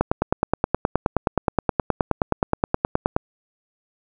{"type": "click train", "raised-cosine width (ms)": 1, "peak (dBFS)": -3, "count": 31, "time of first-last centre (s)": [0.01, 3.165], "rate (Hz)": 9.51, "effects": []}